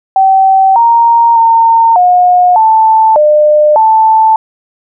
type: tone with pitch steps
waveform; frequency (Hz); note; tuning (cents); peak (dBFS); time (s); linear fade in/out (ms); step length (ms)
sine; 769 / 931 / 913 / 720 / 882 / 602 / 881; G5 / A#5 / A#5 / F#5 / A5 / D5 / A5; -33 / -2 / -36 / -47 / +4 / +43 / +2; -3; 0.16-4.36; 2; 600
effects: none